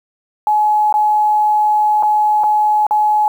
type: tone with dropouts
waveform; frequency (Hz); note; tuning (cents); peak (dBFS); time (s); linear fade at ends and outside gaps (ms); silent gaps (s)
sine; 847; G#5; +34; -10; 0.47-3.28; 1; 0.926-0.94 / 2.026-2.032 / 2.436-2.44 / 2.867-2.909
effects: 7-bit